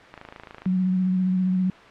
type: click train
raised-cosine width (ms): 0.3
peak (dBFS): -21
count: 15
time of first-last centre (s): 0.14-0.657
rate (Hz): 27.1
type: tone with vibrato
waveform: sine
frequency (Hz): 185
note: F#3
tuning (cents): 0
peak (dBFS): -19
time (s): 0.66-1.7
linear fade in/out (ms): 2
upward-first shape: sine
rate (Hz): 15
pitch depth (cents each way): 24
effects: white hiss -45 dBFS RMS until 1.9 s + low-pass 2000 Hz 12 dB/octave